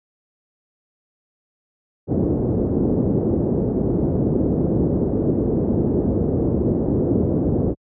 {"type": "low-pass noise", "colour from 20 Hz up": "white", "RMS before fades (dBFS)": -19, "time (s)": [2.07, 7.75], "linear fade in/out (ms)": 50, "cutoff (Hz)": 410, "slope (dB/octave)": 24, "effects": ["high-pass 60 Hz 12 dB/octave"]}